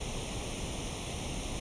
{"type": "noise with comb filter", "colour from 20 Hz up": "pink", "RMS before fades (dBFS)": -37, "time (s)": [0, 1.6], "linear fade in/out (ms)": 10, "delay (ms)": 0.32, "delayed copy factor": 0.75, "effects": ["resampled to 22050 Hz"]}